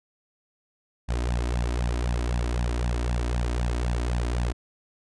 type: tone with flanger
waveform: sawtooth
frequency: 59.8 Hz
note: A#1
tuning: 45 cents sharp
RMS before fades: -26 dBFS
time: 1.08-4.53 s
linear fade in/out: 20 ms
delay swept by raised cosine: 1.1 to 3.2 ms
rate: 3.9 Hz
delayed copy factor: +0.85
effects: resampled to 22050 Hz